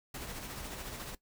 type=noise with tremolo; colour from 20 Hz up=pink; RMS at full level=-41 dBFS; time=0.14-1.15 s; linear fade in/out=5 ms; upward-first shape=sine; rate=14 Hz; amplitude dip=40%; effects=noise-tail reverb RT60 0.1 s tail -18 dB re dry